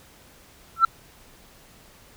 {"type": "tone with exponential growth", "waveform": "sine", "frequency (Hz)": 1342, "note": "E6", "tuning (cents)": 31, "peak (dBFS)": -7, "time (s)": [0.76, 0.85], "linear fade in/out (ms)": 5, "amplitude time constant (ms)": 18, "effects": ["tanh soft clip ceiling -8 dBFS", "pink hiss -52 dBFS RMS until 2.16 s"]}